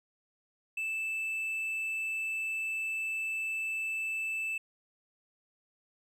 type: tone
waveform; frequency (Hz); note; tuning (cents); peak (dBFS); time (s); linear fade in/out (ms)
triangle; 2637; E7; 0; -30; 0.77-4.58; 5
effects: none